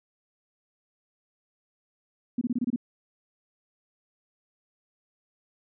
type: tone bursts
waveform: sine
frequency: 242.9 Hz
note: B3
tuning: 29 cents flat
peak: -23 dBFS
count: 7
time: 2.38-2.761 s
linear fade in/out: 5 ms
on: 33 ms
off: 25 ms
effects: none